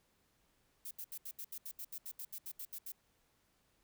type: noise bursts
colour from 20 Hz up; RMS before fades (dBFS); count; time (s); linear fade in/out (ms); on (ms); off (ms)
violet; -45; 16; 0.85-2.92; 5; 60; 74
effects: pink hiss -75 dBFS RMS until 3.83 s